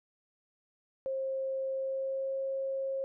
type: tone with pitch glide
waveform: sine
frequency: 533 to 538.3 Hz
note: C5 to C5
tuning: +32 to +49 cents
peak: -31 dBFS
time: 1.06-3.04 s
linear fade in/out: 0 ms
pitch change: +17 cents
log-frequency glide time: 1.74-2.38 s
effects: none